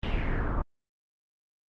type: noise with low-pass filter sweep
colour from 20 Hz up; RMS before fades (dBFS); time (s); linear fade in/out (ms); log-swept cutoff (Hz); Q
brown; -28; 0.03-0.62; 2; 3200 to 1100; 3.8
effects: Opus 24 kbps